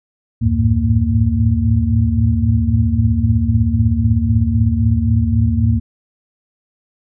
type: tone cluster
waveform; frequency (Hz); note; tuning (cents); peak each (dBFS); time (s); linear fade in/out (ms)
sine; 75.9 / 92.1 / 108 / 111.8 / 229.9; D#2 / F#2 / A2 / A2 / A#3; -42 / -7 / -32 / +28 / -24; -18; 0.41-5.8; 20
effects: none